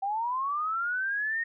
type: linear sweep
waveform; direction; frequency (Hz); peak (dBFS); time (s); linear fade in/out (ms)
sine; up; 767 to 1864.7; -27; 0.02-1.44; 10
effects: none